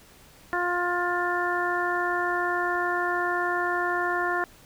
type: harmonic tone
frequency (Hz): 353.1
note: F4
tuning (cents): +19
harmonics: 1 / 2 / 3 / 4 / 5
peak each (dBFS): -30 / -30 / -30 / -30 / -30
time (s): 0.53-4.44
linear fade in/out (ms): 0
effects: pink hiss -53 dBFS RMS until 4.65 s